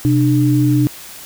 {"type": "tone pair together", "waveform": "sine", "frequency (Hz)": [128.3, 299.4], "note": ["C3", "D4"], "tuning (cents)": [-34, 33], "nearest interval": "octave + minor third", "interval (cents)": 1467, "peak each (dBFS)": [-13, -13], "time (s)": [0.05, 0.87], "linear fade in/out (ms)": 0, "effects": ["white hiss -35 dBFS RMS until 1.25 s"]}